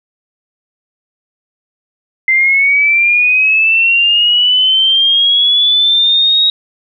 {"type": "linear sweep", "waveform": "sine", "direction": "up", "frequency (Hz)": [2072, 3800], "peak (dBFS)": -7, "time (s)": [2.28, 6.5], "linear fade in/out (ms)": 2, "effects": []}